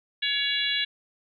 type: harmonic tone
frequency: 563 Hz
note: C#5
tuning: 27 cents sharp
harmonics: 3 / 4 / 5 / 6 / 7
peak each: -31 / -32 / -31 / -28 / -30 dBFS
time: 0.22-0.85 s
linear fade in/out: 10 ms
effects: none